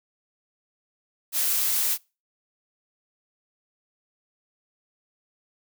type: noise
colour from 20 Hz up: blue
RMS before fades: -24 dBFS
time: 1.32-1.98 s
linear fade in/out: 50 ms
effects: noise-tail reverb RT60 0.3 s tail -25 dB re dry